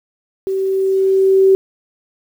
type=tone with level ramp; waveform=sine; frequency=384.3 Hz; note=G4; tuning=34 cents flat; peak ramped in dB=-16 to -6 dBFS; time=0.47-1.55 s; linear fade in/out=0 ms; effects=7-bit